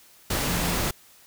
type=tone in noise; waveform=sine; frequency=175.9 Hz; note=F3; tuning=13 cents sharp; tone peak=-29 dBFS; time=0.48-0.75 s; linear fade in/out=5 ms; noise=pink; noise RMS=-26 dBFS; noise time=0.3-0.91 s; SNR=-6 dB; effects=white hiss -54 dBFS RMS until 1.26 s